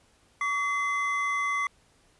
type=tone pair together; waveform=triangle; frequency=1136 / 2052 Hz; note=C#6 / C7; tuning=+42 / -34 cents; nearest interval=minor seventh; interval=1024 cents; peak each=-26 / -27 dBFS; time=0.41-1.67 s; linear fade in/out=2 ms; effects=pink hiss -63 dBFS RMS until 2.19 s + resampled to 24000 Hz